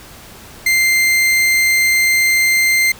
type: tone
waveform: 40% pulse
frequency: 2091 Hz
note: C7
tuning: 2 cents flat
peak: -10 dBFS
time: 0.66-2.92 s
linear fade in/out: 5 ms
effects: pink hiss -38 dBFS RMS until 2.99 s